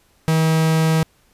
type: tone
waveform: 45% pulse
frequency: 160 Hz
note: D#3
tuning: 49 cents sharp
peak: -14 dBFS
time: 0.28-1.03 s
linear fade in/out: 0 ms
effects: pink hiss -58 dBFS RMS until 1.33 s + resampled to 32000 Hz